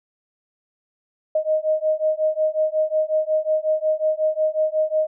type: beating tone pair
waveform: sine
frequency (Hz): 620 / 625.5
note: D#5 / D#5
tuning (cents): -6 / +9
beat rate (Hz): 5.5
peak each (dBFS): -21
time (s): 1.35-5.07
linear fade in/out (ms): 5
effects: none